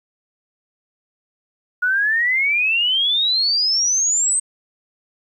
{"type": "exponential sweep", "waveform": "sine", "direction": "up", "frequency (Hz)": [1443, 8372], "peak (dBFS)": -15, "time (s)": [1.82, 4.4], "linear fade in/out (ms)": 10, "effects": ["9-bit"]}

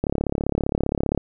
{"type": "click train", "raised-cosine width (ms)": 2, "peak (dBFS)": -8, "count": 41, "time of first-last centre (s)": [0.04, 1.176], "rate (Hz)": 35.2, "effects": []}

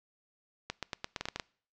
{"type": "clicks", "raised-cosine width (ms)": 0.2, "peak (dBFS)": -17, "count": 10, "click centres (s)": [0.7, 0.827, 0.932, 1.044, 1.162, 1.21, 1.255, 1.286, 1.36, 1.398], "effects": ["noise-tail reverb RT60 0.5 s tail -24 dB re dry", "low-pass 7000 Hz 12 dB/octave"]}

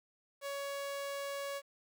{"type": "tone", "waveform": "sawtooth", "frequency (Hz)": 560, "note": "C#5", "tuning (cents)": 18, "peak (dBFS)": -34, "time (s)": [0.41, 1.62], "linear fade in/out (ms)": 50, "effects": ["11-bit"]}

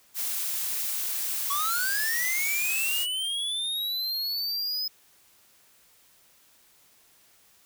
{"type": "noise", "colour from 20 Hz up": "blue", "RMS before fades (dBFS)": -30, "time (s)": [0.14, 3.07], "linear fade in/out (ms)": 50}
{"type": "linear sweep", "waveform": "square", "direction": "up", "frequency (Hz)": [1108.7, 5080], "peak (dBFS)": -28, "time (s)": [1.5, 4.88], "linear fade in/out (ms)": 5}
{"effects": ["white hiss -60 dBFS RMS until 7.65 s"]}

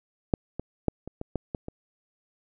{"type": "clicks", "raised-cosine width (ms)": 2, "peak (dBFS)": [-8, -18, -9, -24, -20, -14, -17, -22], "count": 8, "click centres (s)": [0.338, 0.596, 0.883, 1.076, 1.214, 1.357, 1.548, 1.684], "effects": []}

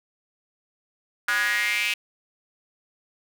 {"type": "tone with high-pass filter sweep", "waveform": "square", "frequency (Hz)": 111.2, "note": "A2", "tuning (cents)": 19, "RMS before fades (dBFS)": -24, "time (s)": [1.28, 1.94], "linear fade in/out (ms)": 5, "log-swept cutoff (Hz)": [1500, 2600], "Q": 5.9, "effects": []}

